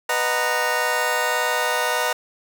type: chord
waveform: 20% pulse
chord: B major seventh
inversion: none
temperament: just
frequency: 493.9 / 617.4 / 740.8 / 926 Hz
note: B4 / D#5 / F#5 / A#5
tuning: 0 / -14 / +2 / -12 cents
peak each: -21 / -21 / -23 / -20 dBFS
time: 0.09-2.13 s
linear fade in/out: 5 ms
effects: none